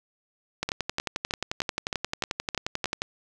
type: two click trains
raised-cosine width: 0.2 ms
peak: -11 / -10 dBFS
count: 8 / 28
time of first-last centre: 0.69-2.857 / 0.63-3.019 s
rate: 3.23 / 11.3 Hz
effects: none